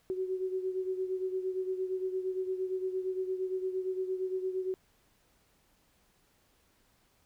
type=beating tone pair; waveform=sine; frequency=372.7 / 381.4 Hz; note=F#4 / G4; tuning=+13 / -47 cents; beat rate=8.7 Hz; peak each=-32 / -38 dBFS; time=0.1-4.74 s; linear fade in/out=0 ms; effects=pink hiss -69 dBFS RMS until 7.25 s

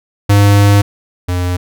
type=tone pair in turn; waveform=square; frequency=101.4 / 89.4 Hz; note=G#2 / F2; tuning=-41 / +41 cents; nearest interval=major second; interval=218 cents; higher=first; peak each=-6 / -14 dBFS; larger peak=first; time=0.29-0.82 / 1.28-1.57 s; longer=first; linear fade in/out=10 ms; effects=none

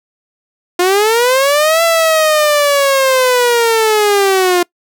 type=linear two-way sweep; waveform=sawtooth; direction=up then down; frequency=349.2 to 672 to 349.2 Hz; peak=-5 dBFS; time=0.79-4.63 s; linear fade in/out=5 ms; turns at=1.83 s; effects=noise-tail reverb RT60 0.1 s tail -24 dB re dry

